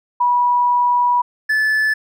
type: tone pair in turn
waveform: sine / triangle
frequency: 975 / 1737.3 Hz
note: B5 / A6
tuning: -23 / -22 cents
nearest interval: minor seventh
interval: 1001 cents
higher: second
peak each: -12 dBFS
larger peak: neither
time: 0.2-1.22 / 1.49-1.94 s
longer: first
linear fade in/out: 10 ms
effects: none